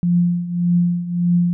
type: tone with tremolo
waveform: sine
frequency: 174.61 Hz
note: F3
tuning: in tune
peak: -11 dBFS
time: 0.03-1.53 s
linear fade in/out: 0 ms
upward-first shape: triangle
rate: 1.7 Hz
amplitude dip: 80%
effects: none